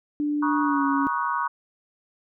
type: tone with pitch glide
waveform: sine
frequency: 294.9 to 278.5 Hz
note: D4 to C#4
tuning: +7 to +8 cents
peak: -22 dBFS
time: 0.2-1.07 s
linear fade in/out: 0 ms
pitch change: -99 cents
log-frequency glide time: 0.62-0.85 s
type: chord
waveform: sine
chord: D# minor seventh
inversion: second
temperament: equal with one note detuned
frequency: 954.7 / 1108.7 / 1244.5 / 1480 Hz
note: A#5 / C#6 / D#6 / F#6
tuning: +41 / 0 / 0 / 0 cents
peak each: -27 / -27 / -31 / -31 dBFS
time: 0.42-1.48 s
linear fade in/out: 10 ms
effects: none

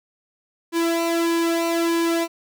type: tone with flanger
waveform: sawtooth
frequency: 334.9 Hz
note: E4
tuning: 27 cents sharp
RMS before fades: -21 dBFS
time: 0.72-2.28 s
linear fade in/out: 50 ms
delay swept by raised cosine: 1.4 to 2.4 ms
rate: 1.6 Hz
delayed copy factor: -0.7
effects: none

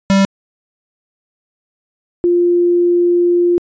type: tone pair in turn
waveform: square / sine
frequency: 195.3 / 349.6 Hz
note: G3 / F4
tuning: -6 / +2 cents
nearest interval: minor seventh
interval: 1008 cents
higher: second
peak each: -9 dBFS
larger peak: neither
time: 0.1-0.25 / 2.24-3.58 s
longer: second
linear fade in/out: 0 ms
effects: resampled to 16000 Hz

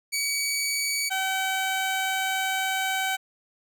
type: tone pair in turn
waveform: 15% pulse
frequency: 2268 / 763.9 Hz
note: C#7 / G5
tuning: +39 / -45 cents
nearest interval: octave + perfect fifth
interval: 1884 cents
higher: first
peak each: -18 dBFS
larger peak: neither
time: 0.12-1.1 / 1.1-3.17 s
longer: second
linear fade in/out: 20 ms
effects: none

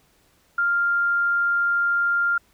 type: tone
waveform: sine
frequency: 1396.9 Hz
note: F6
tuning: in tune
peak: -18 dBFS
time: 0.58-2.38 s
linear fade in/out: 5 ms
effects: pink hiss -61 dBFS RMS until 2.53 s

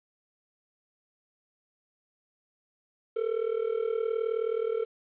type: tone with amplitude modulation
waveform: triangle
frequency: 450 Hz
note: A4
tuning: 39 cents sharp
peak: -21 dBFS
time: 3.16-4.85 s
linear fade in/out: 10 ms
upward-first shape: sine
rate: 39.1 Hz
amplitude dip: 85%
effects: resampled to 8000 Hz + 10-bit

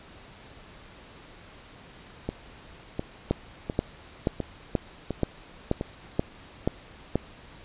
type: two click trains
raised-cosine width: 2 ms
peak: -15 / -9 dBFS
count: 6 / 9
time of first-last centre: 2.29-5.811 / 3.31-7.156 s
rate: 1.42 / 2.08 Hz
effects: pink hiss -49 dBFS RMS until 7.64 s + resampled to 8000 Hz

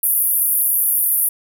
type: band-pass noise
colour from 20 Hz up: white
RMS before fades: -17 dBFS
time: 0.03-1.29 s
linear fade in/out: 5 ms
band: 10000 to 15000 Hz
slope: 96 dB/octave
effects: none

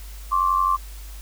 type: tone pair together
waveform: sine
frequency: 1062.5 / 1154 Hz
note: C6 / D6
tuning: +26 / -31 cents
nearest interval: minor second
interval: 143 cents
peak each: -20 dBFS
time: 0.31-0.77 s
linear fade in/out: 20 ms
effects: added 50 Hz sine -35 dBFS peak until 1.21 s + white hiss -46 dBFS RMS until 1.21 s

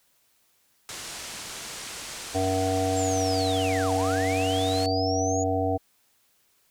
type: low-pass noise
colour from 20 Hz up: white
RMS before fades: -38 dBFS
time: 0.89-4.86 s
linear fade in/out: 0 ms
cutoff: 8800 Hz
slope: 24 dB/octave
type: harmonic tone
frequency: 94.5 Hz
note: F#2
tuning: 37 cents sharp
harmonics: 1 / 3 / 5 / 7 / 8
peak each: -29 / -29 / -29 / -29 / -29 dBFS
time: 2.34-5.78 s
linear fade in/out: 20 ms
type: linear two-way sweep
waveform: sine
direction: down then up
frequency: 7600 to 674 to 6850 Hz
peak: -32 dBFS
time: 2.96-5.44 s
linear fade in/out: 10 ms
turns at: 3.94 s
effects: white hiss -66 dBFS RMS until 6.7 s

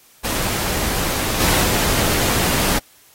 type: noise with level steps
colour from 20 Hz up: pink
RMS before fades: -22 / -17 / -19 dBFS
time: 0.24-2.79 s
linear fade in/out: 10 ms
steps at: 1.4 / 1.63 s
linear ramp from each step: 5 ms
effects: white hiss -51 dBFS RMS until 3.14 s + AAC 48 kbps

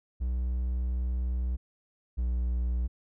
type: tone pair in turn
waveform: triangle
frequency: 61.9 / 60.63 Hz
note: B1 / B1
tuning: +5 / -31 cents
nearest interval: unison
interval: 36 cents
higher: first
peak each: -25 / -24 dBFS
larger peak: second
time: 0.2-1.57 / 2.17-2.88 s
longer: first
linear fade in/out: 20 ms
effects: none

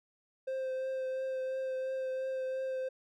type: tone with vibrato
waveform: triangle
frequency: 523.3 Hz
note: C5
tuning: in tune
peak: -31 dBFS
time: 0.47-2.89 s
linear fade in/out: 10 ms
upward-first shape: triangle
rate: 2.9 Hz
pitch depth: 17 cents each way
effects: none

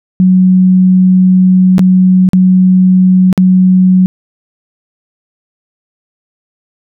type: tone with dropouts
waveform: sine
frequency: 185 Hz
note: F#3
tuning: in tune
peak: -3 dBFS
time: 0.2-4.06 s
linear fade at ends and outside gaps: 0 ms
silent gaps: 1.782-1.793 / 2.289-2.333 / 3.328-3.377 s
effects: none

